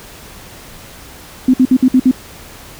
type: tone bursts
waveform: sine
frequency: 256.7 Hz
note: C4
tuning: 33 cents flat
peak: -5 dBFS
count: 6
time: 1.48-2.113 s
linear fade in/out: 5 ms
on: 58 ms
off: 57 ms
effects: pink hiss -36 dBFS RMS until 2.79 s